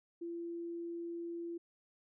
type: tone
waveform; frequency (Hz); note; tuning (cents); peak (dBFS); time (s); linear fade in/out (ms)
sine; 340; F4; -46; -39; 0.21-1.58; 10
effects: none